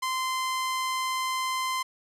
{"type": "tone", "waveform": "sawtooth", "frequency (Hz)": 1037, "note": "C6", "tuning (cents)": -16, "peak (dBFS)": -23, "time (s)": [0.02, 1.83], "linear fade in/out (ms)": 10, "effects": ["low-pass 12000 Hz 12 dB/octave"]}